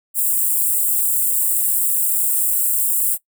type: high-pass noise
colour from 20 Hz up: white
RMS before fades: -18 dBFS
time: 0.14-3.18 s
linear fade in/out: 50 ms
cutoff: 7600 Hz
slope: 96 dB/octave
effects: noise-tail reverb RT60 0.1 s tail -19 dB re dry